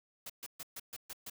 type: noise bursts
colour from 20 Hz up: white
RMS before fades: -44 dBFS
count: 7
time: 0.26-1.299 s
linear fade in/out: 5 ms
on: 37 ms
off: 130 ms
effects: none